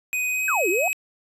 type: tone with pitch glide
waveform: square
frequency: 2500 to 2542 Hz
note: D#7 to D#7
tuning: +8 to +36 cents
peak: -23 dBFS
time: 0.13-0.93 s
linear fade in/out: 0 ms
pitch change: +28 cents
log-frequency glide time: 0.3-0.5 s
type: exponential two-way sweep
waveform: sine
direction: down then up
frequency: 1625 to 329.6 to 775 Hz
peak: -21 dBFS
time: 0.48-0.88 s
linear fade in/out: 2 ms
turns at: 0.69 s
effects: resampled to 32000 Hz